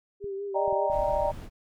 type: tone with vibrato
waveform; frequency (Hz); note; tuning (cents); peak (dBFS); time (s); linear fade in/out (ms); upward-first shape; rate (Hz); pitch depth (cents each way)
sine; 397; G4; +22; -31; 0.2-0.9; 50; sine; 5.1; 37
type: clicks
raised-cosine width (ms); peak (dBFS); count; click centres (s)
5; -33; 4; 0.243 / 0.679 / 0.727 / 0.9
type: chord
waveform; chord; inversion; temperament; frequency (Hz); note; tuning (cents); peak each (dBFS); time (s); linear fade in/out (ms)
sine; Eb major seventh; third; equal; 587.3 / 622.3 / 784 / 932.3; D5 / Eb5 / G5 / Bb5; 0 / 0 / 0 / 0; -27 / -30 / -31 / -30; 0.54-1.32; 20
type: noise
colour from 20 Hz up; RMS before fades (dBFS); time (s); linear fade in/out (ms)
brown; -37; 0.89-1.5; 50
effects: none